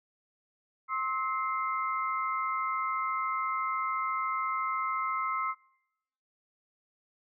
sine tone cluster, 1059 / 1293 / 2090 Hz, C6 / E6 / C7, +21 / -34 / -2 cents, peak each -33 / -31 / -38 dBFS, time 0.88-5.55 s, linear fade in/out 50 ms, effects noise-tail reverb RT60 0.9 s tail -25 dB re dry

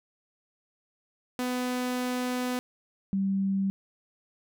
sawtooth / sine tone pair in turn, 249.9 / 194.58 Hz, B3 / G3, +21 / -13 cents, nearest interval major third, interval 434 cents, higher first, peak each -24 dBFS, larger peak neither, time 1.39-2.59 / 3.13-3.7 s, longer first, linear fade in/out 0 ms, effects none

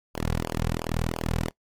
sawtooth tone with flanger, 40.56 Hz, E1, 27 cents flat, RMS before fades -28 dBFS, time 0.14-1.51 s, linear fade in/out 20 ms, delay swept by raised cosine 0.49 to 3.29 ms, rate 2.9 Hz, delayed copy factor -1, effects noise-tail reverb RT60 0.1 s tail -21 dB re dry + MP3 96 kbps

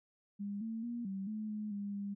sine tone with pitch steps, 202.3 / 224.5 / 237.5 / 193.6 / 215.1 / 211.9 / 202.3 / 201 Hz, G#3 / A3 / A#3 / G3 / A3 / G#3 / G#3 / G3, -45 / +35 / +33 / -21 / -39 / +35 / -45 / +44 cents, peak -37 dBFS, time 0.39-2.15 s, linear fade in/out 20 ms, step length 220 ms, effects none

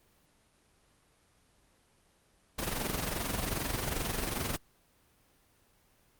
pink noise with amplitude modulation, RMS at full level -31 dBFS, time 2.58-4.57 s, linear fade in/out 10 ms, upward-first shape sine, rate 22.5 Hz, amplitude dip 60%, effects pink hiss -67 dBFS RMS until 6.19 s + Opus 24 kbps

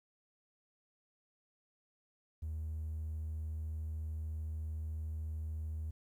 triangle tone, 78.4 Hz, D#2, 14 cents sharp, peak -34 dBFS, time 2.42-5.91 s, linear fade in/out 10 ms, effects tanh soft clip ceiling -33 dBFS + 12-bit

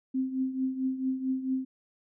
sine tone with tremolo, 261.6 Hz, C4, in tune, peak -24 dBFS, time 0.14-1.65 s, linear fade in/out 10 ms, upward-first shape triangle, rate 4.5 Hz, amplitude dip 75%, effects none

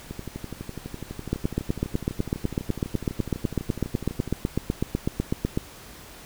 two click trains, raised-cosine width 3 ms, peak -10 / -20 dBFS, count 35 / 51, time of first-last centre 1.33-5.575 / 0.11-4.277 s, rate 8.01 / 12 Hz, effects pink hiss -45 dBFS RMS until 6.25 s

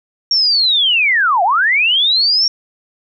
sine linear two-way sweep, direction down then up, 5588 to 670 to 5588 Hz, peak -10 dBFS, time 0.31-2.48 s, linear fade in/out 2 ms, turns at 1.43 s, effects none

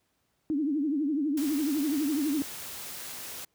sine tone with vibrato, 293.7 Hz, D4, in tune, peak -25 dBFS, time 0.5-2.42 s, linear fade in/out 0 ms, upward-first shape triangle, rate 12 Hz, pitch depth 180 cents each way
white noise, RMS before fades -40 dBFS, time 1.37-3.45 s, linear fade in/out 5 ms
effects pink hiss -74 dBFS RMS until 3.54 s + high-pass 60 Hz 12 dB/octave

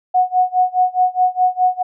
sine tone with tremolo, 734 Hz, F#5, 14 cents flat, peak -9 dBFS, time 0.14-1.83 s, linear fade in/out 10 ms, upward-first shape sine, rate 4.8 Hz, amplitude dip 95%, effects none

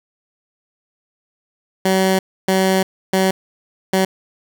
15% pulse tone bursts at uneven times, 189.6 Hz, F#3, 43 cents sharp, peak -7 dBFS, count 4, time 1.85-2.19 / 2.48-2.83 / 3.13-3.31 / 3.93-4.05 s, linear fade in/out 5 ms, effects none

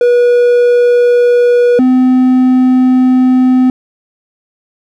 triangle tone pair in turn, 484.6 / 255.4 Hz, B4 / C4, -33 / -42 cents, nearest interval major seventh, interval 1109 cents, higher first, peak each -3 dBFS, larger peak neither, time 0.01-1.79 / 1.79-3.7 s, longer second, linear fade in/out 2 ms, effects none

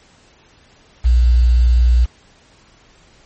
sine tone with quantisation, 60 Hz, B1, 49 cents flat, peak -8 dBFS, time 1.04-2.06 s, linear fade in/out 20 ms, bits 6, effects pink hiss -50 dBFS RMS until 3.25 s + MP3 32 kbps

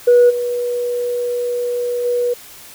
sine tone with level steps, 486 Hz, B4, 28 cents flat, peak -5 / -17 / -14 dBFS, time 0.07-2.34 s, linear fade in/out 10 ms, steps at 0.29 / 2.04 s, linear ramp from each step 20 ms, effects tanh soft clip ceiling -4 dBFS + white hiss -39 dBFS RMS until 2.74 s

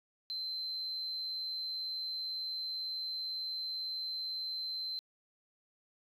sine tone, 4091 Hz, C8, 40 cents flat, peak -35 dBFS, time 0.3-4.99 s, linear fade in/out 0 ms, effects tanh soft clip ceiling -31 dBFS

